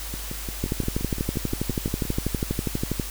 two click trains, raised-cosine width 3 ms, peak -11 / -19 dBFS, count 30 / 12, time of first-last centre 0.64-2.998 / 0.14-2.053 s, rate 12.3 / 5.75 Hz, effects added 50 Hz sine -34 dBFS peak until 3.1 s + white hiss -36 dBFS RMS until 3.1 s

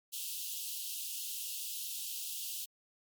white high-pass noise, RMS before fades -40 dBFS, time 0.12-2.66 s, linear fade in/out 20 ms, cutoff 2700 Hz, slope 96 dB/octave, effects MP3 96 kbps

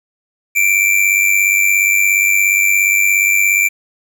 square tone with amplitude modulation, 2349 Hz, D7, in tune, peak -8 dBFS, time 0.55-3.69 s, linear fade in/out 20 ms, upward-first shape sine, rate 97.1 Hz, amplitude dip 65%, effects 8-bit

